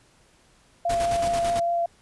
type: tone with vibrato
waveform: sine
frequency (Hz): 686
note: F5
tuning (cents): -31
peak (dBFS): -21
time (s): 0.85-1.86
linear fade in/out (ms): 5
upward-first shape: triangle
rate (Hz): 4.9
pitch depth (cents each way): 11
type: noise with tremolo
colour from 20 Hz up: pink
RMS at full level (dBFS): -31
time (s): 0.89-1.6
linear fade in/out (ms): 10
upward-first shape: square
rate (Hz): 9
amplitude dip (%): 55
effects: pink hiss -59 dBFS RMS until 2.01 s + resampled to 24000 Hz